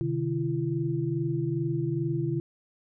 sine tone cluster, 130.3 / 152.7 / 338.3 Hz, C3 / D#3 / E4, -7 / -32 / +45 cents, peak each -30 dBFS, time 0.01-2.4 s, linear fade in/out 0 ms, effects none

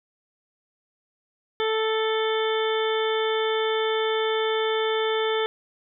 harmonic tone, 440 Hz, A4, in tune, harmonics 1 / 2 / 3 / 4 / 5 / 7 / 8, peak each -23 / -31 / -32 / -34 / -35 / -35 / -33 dBFS, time 1.6-5.46 s, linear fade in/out 0 ms, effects none

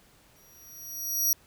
20% pulse tone with exponential growth, 5750 Hz, F8, 50 cents sharp, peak -15 dBFS, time 0.36-1.33 s, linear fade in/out 1 ms, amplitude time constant 210 ms, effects pink hiss -60 dBFS RMS until 1.46 s

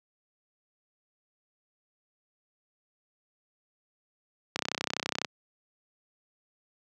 click train, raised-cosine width 0.2 ms, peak -11 dBFS, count 23, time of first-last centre 4.56-5.247 s, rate 32 Hz, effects high-pass 150 Hz 12 dB/octave

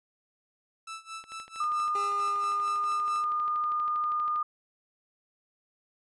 sawtooth tone with tremolo, 1318.5 Hz, E6, in tune, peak -33 dBFS, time 0.87-3.25 s, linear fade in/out 5 ms, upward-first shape sine, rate 4.5 Hz, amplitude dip 90%
click train, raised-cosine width 0.3 ms, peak -33 dBFS, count 40, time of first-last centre 1.24-4.36 s, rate 12.5 Hz
sine tone, 1217 Hz, D#6, 39 cents flat, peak -26 dBFS, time 1.6-4.43 s, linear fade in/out 5 ms
25% pulse tone with exponential decay, 404.6 Hz, G#4, 45 cents flat, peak -33 dBFS, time 1.95-4.3 s, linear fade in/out 2 ms, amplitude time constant 510 ms
effects resampled to 24000 Hz

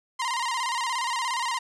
sawtooth tone with vibrato, 987.8 Hz, B5, in tune, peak -22 dBFS, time 0.19-1.59 s, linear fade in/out 10 ms, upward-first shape square, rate 17 Hz, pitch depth 87 cents each way, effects resampled to 22050 Hz + 10-bit

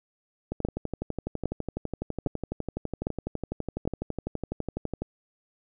two click trains, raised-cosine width 2 ms, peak -13 / -17 dBFS, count 5 / 55, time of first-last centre 0.65-3.876 / 0.52-5.02 s, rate 1.24 / 12 Hz, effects none

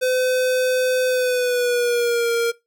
square tone with pitch glide, 509 to 466.8 Hz, C5 to A#4, -48 to +2 cents, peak -18 dBFS, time 0.01-2.52 s, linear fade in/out 20 ms, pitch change -150 cents, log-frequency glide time 1.07-2.31 s, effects noise-tail reverb RT60 0.2 s tail -20 dB re dry

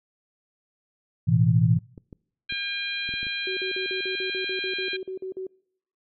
sine chord, A suspended second, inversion none, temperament equal with one note detuned, 110 / 123.47 / 164.05 Hz, A2 / B2 / E3, 0 / 0 / -8 cents, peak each -21 dBFS, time 1.27-1.79 s, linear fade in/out 20 ms
clicks, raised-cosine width 3 ms, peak -29 dBFS, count 7, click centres 1.978 / 2.128 / 2.524 / 3.091 / 3.139 / 3.23 / 3.268 s
harmonic tone, 804 Hz, G5, 44 cents sharp, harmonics 2 / 3 / 4 / 5, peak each -34 / -31 / -33 / -34 dBFS, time 2.49-4.97 s, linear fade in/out 10 ms
sine tone bursts, 376.7 Hz, F#4, 31 cents sharp, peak -30 dBFS, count 14, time 3.47-5.468 s, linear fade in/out 2 ms, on 100 ms, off 46 ms
effects noise-tail reverb RT60 0.7 s tail -25 dB re dry

